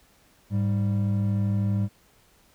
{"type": "tone pair together", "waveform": "triangle", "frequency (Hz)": [104.67, 197.6], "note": ["G#2", "G3"], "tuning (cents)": [14, 14], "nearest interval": "major seventh", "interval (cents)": 1100, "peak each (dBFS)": [-21, -25], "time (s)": [0.5, 1.89], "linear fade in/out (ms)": 50, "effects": ["pink hiss -60 dBFS RMS until 2.54 s"]}